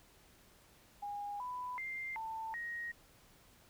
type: tone with pitch steps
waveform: sine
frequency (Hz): 817 / 995 / 2097 / 890 / 1880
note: G#5 / B5 / C7 / A5 / A#6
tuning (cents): -29 / +13 / +3 / +20 / +14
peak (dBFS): -39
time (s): 1.02-2.92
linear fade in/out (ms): 10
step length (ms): 380
effects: pink hiss -64 dBFS RMS until 3.69 s

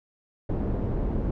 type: low-pass noise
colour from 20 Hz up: pink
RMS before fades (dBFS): -27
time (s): 0.49-1.31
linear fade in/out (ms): 5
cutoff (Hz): 440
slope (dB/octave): 12
effects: none

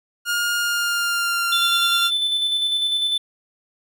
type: tone with pitch glide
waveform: sawtooth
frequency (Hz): 1419 to 1383.4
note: F6 to F6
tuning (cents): +27 to -17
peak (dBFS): -16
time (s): 0.25-2.11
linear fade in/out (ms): 50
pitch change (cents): -44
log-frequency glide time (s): 0.56-1.56
type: tone with tremolo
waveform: triangle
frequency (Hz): 3520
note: A7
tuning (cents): 0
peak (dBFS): -16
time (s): 1.52-3.18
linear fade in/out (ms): 5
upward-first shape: square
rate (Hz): 10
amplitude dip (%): 30
effects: none

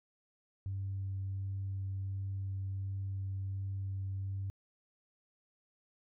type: tone with vibrato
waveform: sine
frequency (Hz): 97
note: G2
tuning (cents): -18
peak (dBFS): -34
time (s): 0.66-4.5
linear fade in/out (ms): 0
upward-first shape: sine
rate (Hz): 1.4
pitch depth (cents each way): 8
effects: tanh soft clip ceiling -31 dBFS

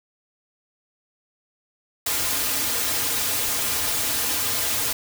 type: noise with comb filter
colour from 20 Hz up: white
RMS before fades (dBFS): -24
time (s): 2.06-4.93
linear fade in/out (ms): 5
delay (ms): 5.3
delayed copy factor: -0.95
effects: none

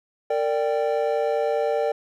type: chord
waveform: triangle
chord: G minor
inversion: first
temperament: equal with one note detuned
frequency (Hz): 457.4 / 587.3 / 784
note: Bb4 / D5 / G5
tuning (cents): -33 / 0 / 0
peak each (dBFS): -22 / -22 / -26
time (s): 0.3-1.92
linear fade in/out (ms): 5
effects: none

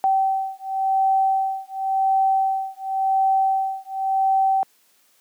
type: beating tone pair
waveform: sine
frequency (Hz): 771 / 771.92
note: G5 / G5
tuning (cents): -29 / -27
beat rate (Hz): 0.92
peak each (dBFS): -21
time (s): 0.04-4.63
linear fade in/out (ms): 0
effects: white hiss -60 dBFS RMS until 5.2 s + high-pass 200 Hz 12 dB/octave

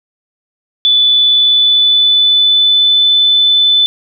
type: tone with pitch glide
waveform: sine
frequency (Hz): 3479 to 3509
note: A7 to A7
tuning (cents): -20 to -5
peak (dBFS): -6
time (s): 0.85-3.86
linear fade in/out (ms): 0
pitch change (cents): +15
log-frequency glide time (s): 1.35-3.1
effects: none

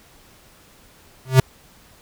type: tone with exponential growth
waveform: square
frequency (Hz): 130.81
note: C3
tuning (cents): 0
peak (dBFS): -6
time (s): 1.25-1.4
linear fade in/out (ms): 5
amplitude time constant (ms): 31
effects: pink hiss -51 dBFS RMS until 2.01 s

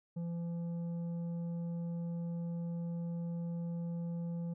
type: tone with tanh clipping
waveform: sine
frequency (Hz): 170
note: F3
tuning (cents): -46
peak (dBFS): -37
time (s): 0.16-4.54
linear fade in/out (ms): 10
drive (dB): 7
effects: none

